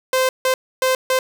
sawtooth tone bursts at uneven times, 518 Hz, C5, 17 cents flat, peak -11 dBFS, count 4, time 0.13-0.29 / 0.45-0.54 / 0.82-0.95 / 1.1-1.19 s, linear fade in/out 2 ms, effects none

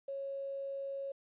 sine tone with quantisation, 550 Hz, C#5, 14 cents flat, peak -37 dBFS, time 0.08-1.12 s, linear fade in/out 5 ms, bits 11, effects resampled to 8000 Hz

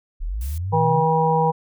sine linear sweep, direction up, 32 to 145 Hz, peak -23 dBFS, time 0.2-1.04 s, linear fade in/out 20 ms
blue noise, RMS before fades -40 dBFS, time 0.41-0.58 s, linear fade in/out 2 ms
harmonic tone, 160.5 Hz, E3, 46 cents flat, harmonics 1 / 3 / 5 / 6, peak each -21 / -21 / -21 / -21 dBFS, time 0.72-1.52 s, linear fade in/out 20 ms
effects none

